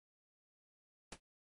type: noise with exponential decay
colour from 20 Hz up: pink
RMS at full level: -40 dBFS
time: 1.12-1.2 s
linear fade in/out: 5 ms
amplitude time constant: 16 ms
effects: MP3 48 kbps